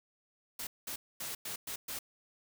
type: noise bursts at uneven times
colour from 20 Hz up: white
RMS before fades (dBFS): -40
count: 6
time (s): 0.59-0.67 / 0.87-0.96 / 1.2-1.35 / 1.45-1.56 / 1.67-1.76 / 1.88-1.99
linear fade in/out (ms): 5
effects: none